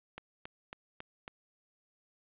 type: click train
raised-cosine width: 0.3 ms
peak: -26 dBFS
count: 5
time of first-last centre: 0.18-1.279 s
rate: 3.64 Hz
effects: resampled to 8000 Hz + 10-bit